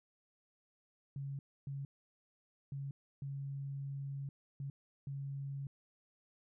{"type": "tone bursts at uneven times", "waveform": "sine", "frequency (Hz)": 138.59, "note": "C#3", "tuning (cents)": 0, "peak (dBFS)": -39, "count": 6, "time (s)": [[1.16, 1.39], [1.67, 1.85], [2.72, 2.91], [3.22, 4.29], [4.6, 4.7], [5.07, 5.67]], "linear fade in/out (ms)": 2, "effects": []}